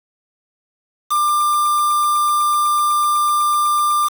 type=tone with quantisation; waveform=triangle; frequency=1192 Hz; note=D6; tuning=25 cents sharp; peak=-12 dBFS; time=1.1-4.09 s; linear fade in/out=20 ms; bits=4; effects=none